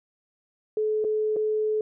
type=tone with dropouts; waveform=sine; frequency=430 Hz; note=A4; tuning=40 cents flat; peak=-22 dBFS; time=0.77-1.81 s; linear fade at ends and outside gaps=2 ms; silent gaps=1.042-1.047 / 1.362-1.366 s; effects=none